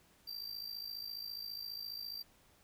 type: tone with amplitude modulation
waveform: square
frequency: 4699 Hz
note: D8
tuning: in tune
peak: -39 dBFS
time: 0.27-2.23 s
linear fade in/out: 10 ms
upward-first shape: sine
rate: 54.7 Hz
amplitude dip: 75%
effects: pink hiss -67 dBFS RMS until 2.63 s